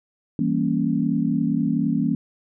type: chord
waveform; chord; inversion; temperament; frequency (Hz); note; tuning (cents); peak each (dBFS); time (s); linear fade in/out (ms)
sine; E diminished seventh; none; equal; 164.81 / 196 / 233.1 / 277.2; E3 / G3 / Bb3 / Db4; 0 / 0 / 0 / 0; -25 / -26 / -23 / -24; 0.39-2.15; 2
effects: none